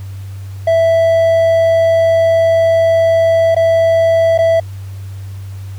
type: tone with dropouts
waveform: triangle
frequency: 659.3 Hz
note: E5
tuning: in tune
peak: -6 dBFS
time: 0.67-4.6 s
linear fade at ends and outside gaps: 5 ms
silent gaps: 3.548-3.564 / 4.378-4.387 s
effects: added 97 Hz sine -24 dBFS peak until 5.78 s + pink hiss -44 dBFS RMS until 5.78 s